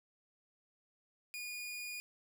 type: tone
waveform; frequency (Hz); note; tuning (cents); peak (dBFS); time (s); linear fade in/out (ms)
sawtooth; 2445; D#7; -31; -38; 1.34-2; 0
effects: none